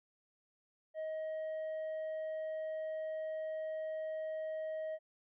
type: tone with tanh clipping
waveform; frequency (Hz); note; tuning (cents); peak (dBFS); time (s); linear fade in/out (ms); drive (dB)
triangle; 630; D#5; +21; -38; 0.94-4.99; 50; 8
effects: none